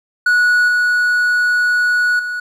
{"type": "tone with level steps", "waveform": "triangle", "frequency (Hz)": 1465, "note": "F#6", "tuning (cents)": -18, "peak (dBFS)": [-8, -10, -18], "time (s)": [0.26, 2.4], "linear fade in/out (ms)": 5, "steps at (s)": [0.68, 2.19], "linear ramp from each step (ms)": 5, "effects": []}